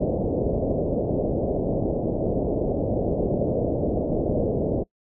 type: low-pass noise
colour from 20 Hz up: white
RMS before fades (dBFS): -24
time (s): 0-4.84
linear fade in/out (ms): 20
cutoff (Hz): 620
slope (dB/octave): 48
effects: noise-tail reverb RT60 0.1 s tail -24 dB re dry